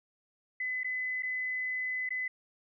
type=tone with dropouts; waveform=sine; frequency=2015 Hz; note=B6; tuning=34 cents sharp; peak=-31 dBFS; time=0.6-2.28 s; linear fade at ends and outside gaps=5 ms; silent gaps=0.834-0.844 / 1.224-1.231 / 2.091-2.105 s; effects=none